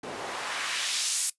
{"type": "noise with band-pass filter sweep", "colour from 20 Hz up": "white", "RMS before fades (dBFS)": -31, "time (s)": [0.03, 1.3], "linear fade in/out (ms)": 5, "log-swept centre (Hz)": [350, 10000], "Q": 0.94, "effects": ["noise-tail reverb RT60 0.1 s tail -17 dB re dry", "resampled to 24000 Hz"]}